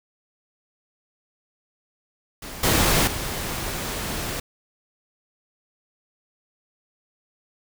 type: noise with level steps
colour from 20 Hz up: pink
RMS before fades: -36 / -19 / -29 dBFS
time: 2.42-4.4 s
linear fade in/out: 5 ms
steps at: 2.63 / 3.07 s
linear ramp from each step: 5 ms
effects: none